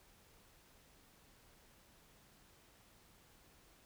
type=silence; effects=pink hiss -66 dBFS RMS until 3.85 s